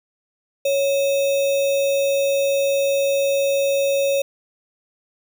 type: tone with sample-and-hold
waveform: sine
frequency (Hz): 554.4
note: C#5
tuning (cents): 0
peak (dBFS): -16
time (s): 0.65-4.22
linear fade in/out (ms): 5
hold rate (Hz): 3150
effects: none